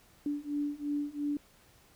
sine beating tone pair, 289.4 / 292.3 Hz, D4 / D4, -25 / -8 cents, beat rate 2.9 Hz, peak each -35 / -34 dBFS, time 0.26-1.37 s, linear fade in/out 2 ms, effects pink hiss -62 dBFS RMS until 1.95 s

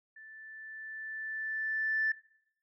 sine tone with level ramp, 1760 Hz, A6, in tune, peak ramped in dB -49 to -25 dBFS, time 0.16-2.12 s, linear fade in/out 5 ms, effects noise-tail reverb RT60 0.7 s tail -20 dB re dry + tanh soft clip ceiling -21 dBFS

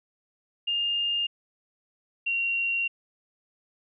sine tone pair in turn, 2817 / 2753 Hz, F7 / F7, +14 / -25 cents, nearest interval unison, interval 39 cents, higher first, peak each -24 / -24 dBFS, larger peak neither, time 0.67-1.27 / 2.26-2.88 s, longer second, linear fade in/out 10 ms, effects none

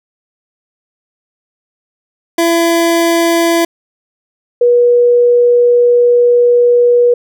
25% pulse / sine tone pair in turn, 336.3 / 483.3 Hz, E4 / B4, +35 / -38 cents, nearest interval tritone, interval 627 cents, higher second, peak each -5 dBFS, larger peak neither, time 2.38-3.65 / 4.61-7.14 s, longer second, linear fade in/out 5 ms, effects none

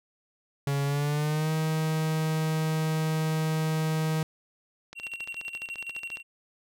45% pulse tone with pitch glide, 140.5 to 157.71 Hz, C#3 to D#3, +24 to +24 cents, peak -25 dBFS, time 0.67-4.23 s, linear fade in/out 2 ms, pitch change +200 cents, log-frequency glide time 0.85-1.51 s
click train, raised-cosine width 0.2 ms, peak -24 dBFS, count 19, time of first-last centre 4.93-6.171 s, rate 14.5 Hz
triangle tone with tremolo, 2744 Hz, F7, 31 cents flat, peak -31 dBFS, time 4.95-6.23 s, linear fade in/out 50 ms, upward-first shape square, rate 12 Hz, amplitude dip 65%
effects none

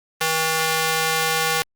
square tone with high-pass filter, 160.3 Hz, E3, 48 cents flat, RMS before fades -21 dBFS, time 0.21-1.62 s, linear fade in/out 0 ms, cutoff 790 Hz, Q 0.51, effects Opus 24 kbps

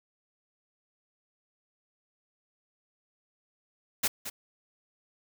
white noise with echo, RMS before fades -26 dBFS, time 4.03-4.08 s, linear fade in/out 10 ms, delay 220 ms, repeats 1, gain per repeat -11 dB, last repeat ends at 4.3 s, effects none

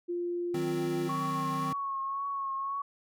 sine tone, 349.2 Hz, F4, in tune, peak -30 dBFS, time 0.08-1.09 s, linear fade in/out 20 ms
square chord, C diminished, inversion first, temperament equal, 155.56 / 185 / 261.6 Hz, Eb3 / Gb3 / C4, 0 / 0 / 0 cents, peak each -37 / -42 / -37 dBFS, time 0.54-1.73 s, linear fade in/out 5 ms
sine tone with vibrato, 1100 Hz, C#6, 14 cents flat, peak -31 dBFS, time 1.09-2.82 s, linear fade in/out 5 ms, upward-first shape triangle, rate 1.9 Hz, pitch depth 35 cents each way
effects none

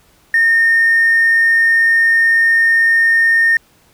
sine tone with hard clipping, 1829 Hz, A#6, 33 cents flat, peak -9 dBFS, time 0.34-3.57 s, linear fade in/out 2 ms, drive 1 dB, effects pink hiss -52 dBFS RMS until 3.93 s

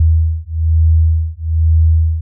sine beating tone pair, 80 / 81.1 Hz, D#2 / E2, +49 / -28 cents, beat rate 1.1 Hz, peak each -12 / -12 dBFS, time 0-2.21 s, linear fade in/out 5 ms, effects none

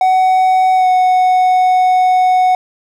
triangle tone with pitch glide, 748 to 738.1 Hz, F#5 to F#5, +19 to -4 cents, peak -6 dBFS, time 0.01-2.55 s, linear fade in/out 2 ms, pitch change -23 cents, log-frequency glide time 0.76-0.87 s, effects none

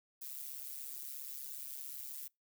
violet noise with amplitude modulation, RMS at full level -42 dBFS, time 0.21-2.28 s, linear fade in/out 10 ms, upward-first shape sine, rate 137 Hz, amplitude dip 80%, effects noise-tail reverb RT60 0.2 s tail -25 dB re dry

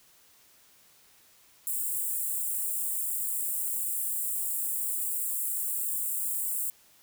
white high-pass noise, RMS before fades -31 dBFS, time 1.67-6.7 s, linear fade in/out 0 ms, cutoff 7500 Hz, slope 96 dB/octave, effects white hiss -60 dBFS RMS until 7.02 s

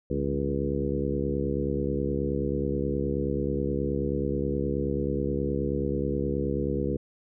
harmonic tone with a mistuned harmonic, 69.4 Hz, C#2, 3 cents sharp, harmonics 1 / 2 / 3 / 4 / 5 / 6 / 7, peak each -33 / -33 / -33 / -33 / -33 / -33 / -33 dBFS, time 0.1-6.97 s, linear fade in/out 5 ms, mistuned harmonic 2, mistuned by +76 cents, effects none

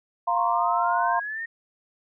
sine chord, F suspended fourth, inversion none, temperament equal, 698.5 / 932.3 / 1046.5 Hz, F5 / Bb5 / C6, 0 / 0 / 0 cents, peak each -25 dBFS, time 0.27-1.2 s, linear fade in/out 10 ms
sine exponential sweep, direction up, 1072 to 1864.7 Hz, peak -29 dBFS, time 0.35-1.46 s, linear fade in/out 10 ms
effects none

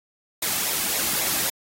white noise with flanger, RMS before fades -24 dBFS, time 0.42-1.5 s, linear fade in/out 5 ms, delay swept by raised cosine 0.65 to 2.15 ms, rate 3.7 Hz, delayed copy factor -0.55, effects AAC 48 kbps

